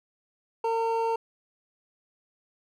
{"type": "tone pair together", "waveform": "triangle", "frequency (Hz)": [455.4, 910.8], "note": ["A#4", "A#5"], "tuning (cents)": [-40, -40], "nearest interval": "octave", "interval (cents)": 1200, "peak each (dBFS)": -25, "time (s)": [0.64, 1.16], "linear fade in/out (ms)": 5, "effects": []}